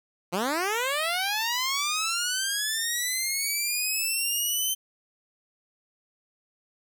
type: linear sweep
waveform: 10% pulse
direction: up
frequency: 164.7 to 3100 Hz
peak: -17 dBFS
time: 0.32-4.75 s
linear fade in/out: 20 ms
effects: none